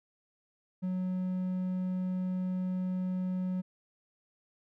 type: tone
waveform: triangle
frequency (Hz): 184.1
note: F#3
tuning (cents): -8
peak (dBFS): -28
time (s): 0.82-3.62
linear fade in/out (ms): 20
effects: none